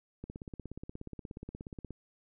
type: click train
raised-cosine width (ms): 3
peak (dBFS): -29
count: 29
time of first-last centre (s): 0.24-1.907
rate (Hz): 16.8
effects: none